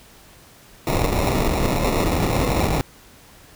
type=noise with sample-and-hold; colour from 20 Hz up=pink; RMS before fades=-20 dBFS; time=0.87-2.81 s; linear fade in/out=0 ms; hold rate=1575 Hz; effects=pink hiss -48 dBFS RMS until 3.55 s